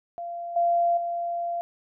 sine tone with level steps, 689 Hz, F5, 24 cents flat, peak -31 / -19 / -26 dBFS, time 0.18-1.61 s, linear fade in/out 0 ms, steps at 0.56 / 0.97 s, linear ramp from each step 5 ms, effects none

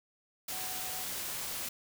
sine tone in noise, 744 Hz, F#5, 9 cents sharp, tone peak -47 dBFS, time 0.52-1.04 s, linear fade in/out 5 ms, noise white, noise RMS -38 dBFS, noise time 0.48-1.69 s, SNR -12 dB, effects none

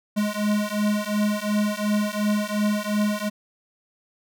square beating tone pair, 207.7 / 210.5 Hz, G#3 / G#3, 0 / +24 cents, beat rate 2.8 Hz, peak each -25 dBFS, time 0.16-3.3 s, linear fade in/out 20 ms, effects none

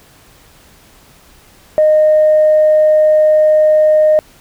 sine tone, 616 Hz, D#5, 17 cents flat, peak -5 dBFS, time 1.78-4.19 s, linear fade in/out 0 ms, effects tanh soft clip ceiling -2 dBFS + pink hiss -45 dBFS RMS until 4.4 s

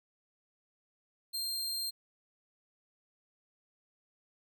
sawtooth tone, 4186 Hz, C8, in tune, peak -31 dBFS, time 1.33-1.91 s, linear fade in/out 20 ms, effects none

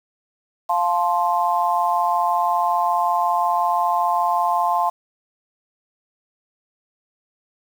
sine chord, F major, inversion none, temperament just, 698.5 / 873.1 / 1047.7 Hz, F5 / A5 / C6, 0 / -14 / +2 cents, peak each -21 dBFS, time 0.69-4.9 s, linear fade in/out 10 ms, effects 7-bit

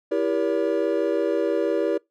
triangle chord, E diminished seventh, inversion none, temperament just, 329.6 / 395.6 / 474.7 / 569.6 Hz, E4 / G4 / Bb4 / Db5, 0 / +16 / +31 / +47 cents, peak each -24 dBFS, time 0.11-1.98 s, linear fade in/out 10 ms, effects noise-tail reverb RT60 0.2 s tail -26 dB re dry

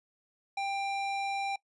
square tone with band-pass filter, 791 Hz, G5, 15 cents sharp, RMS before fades -33 dBFS, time 0.57-1.56 s, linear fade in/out 5 ms, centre 1800 Hz, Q 0.76, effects noise-tail reverb RT60 0.1 s tail -22 dB re dry + resampled to 24000 Hz

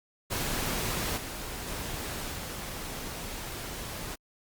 pink noise with level steps, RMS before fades -31 / -38 / -36 / -38 dBFS, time 0.3-4.16 s, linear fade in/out 20 ms, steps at 1.16 / 1.66 / 2.32 s, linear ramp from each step 20 ms, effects Opus 48 kbps

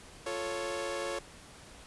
sawtooth chord, F augmented, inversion none, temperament equal, 349.2 / 440 / 554.4 Hz, F4 / A4 / C#5, 0 / 0 / 0 cents, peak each -36 / -36 / -32 dBFS, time 0.26-1.19 s, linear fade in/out 5 ms, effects pink hiss -52 dBFS RMS until 1.86 s + resampled to 24000 Hz

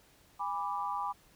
sine chord, G# diminished, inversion none, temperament equal with one note detuned, 816.8 / 987.8 / 1174.7 Hz, G#5 / B5 / D6, -29 / 0 / 0 cents, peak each -37 / -36 / -37 dBFS, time 0.39-1.13 s, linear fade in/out 20 ms, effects pink hiss -63 dBFS RMS until 1.35 s

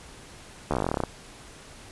slowing click train, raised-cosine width 1 ms, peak -11 dBFS, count 16, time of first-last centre 0.71-1.037 s, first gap 13 ms, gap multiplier 1.07, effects pink hiss -47 dBFS RMS until 1.91 s + resampled to 24000 Hz

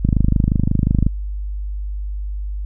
click train, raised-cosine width 5 ms, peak -3 dBFS, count 27, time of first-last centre 0.05-1.066 s, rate 25.6 Hz, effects added 50 Hz sine -22 dBFS peak until 2.65 s

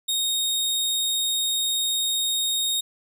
sawtooth tone, 3721 Hz, A#7, 4 cents flat, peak -19 dBFS, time 0.08-2.81 s, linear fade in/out 10 ms, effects none

